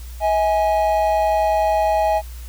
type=tone pair together; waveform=triangle; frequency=641.6 / 830.6 Hz; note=E5 / G#5; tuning=-47 / 0 cents; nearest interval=major third; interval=447 cents; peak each=-16 dBFS; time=0.2-2.22 s; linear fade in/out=50 ms; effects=added 60 Hz sine -31 dBFS peak until 2.48 s + white hiss -45 dBFS RMS until 2.48 s